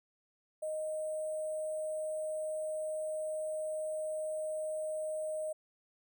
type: tone with sample-and-hold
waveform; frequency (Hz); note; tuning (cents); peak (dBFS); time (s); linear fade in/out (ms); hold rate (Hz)
sine; 622.3; D#5; 0; -34; 0.62-5.53; 10; 8820
effects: none